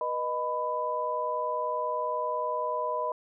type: tone cluster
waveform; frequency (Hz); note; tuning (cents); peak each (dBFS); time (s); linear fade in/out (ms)
sine; 486.8 / 617 / 997; B4 / D#5 / B5; -25 / -15 / +16; -35 / -32 / -30; 0.01-3.12; 2
effects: none